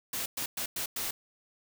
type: noise bursts at uneven times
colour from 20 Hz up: white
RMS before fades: -34 dBFS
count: 5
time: 0.13-0.26 / 0.37-0.46 / 0.57-0.66 / 0.76-0.86 / 0.96-1.11 s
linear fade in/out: 5 ms
effects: none